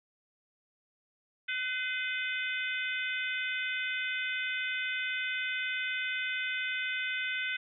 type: harmonic tone with a mistuned harmonic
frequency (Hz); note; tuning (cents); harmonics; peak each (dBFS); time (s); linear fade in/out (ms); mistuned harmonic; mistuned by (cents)
504; B4; +35; 3 / 4 / 5 / 6 / 7; -35 / -36 / -38 / -41 / -42; 1.48-7.57; 10; 4; +37
effects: none